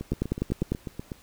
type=two click trains; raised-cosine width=3 ms; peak=-12 / -20 dBFS; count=7 / 10; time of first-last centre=0.12-0.72 / 0.01-1.118 s; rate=10 / 8.12 Hz; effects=pink hiss -55 dBFS RMS until 1.22 s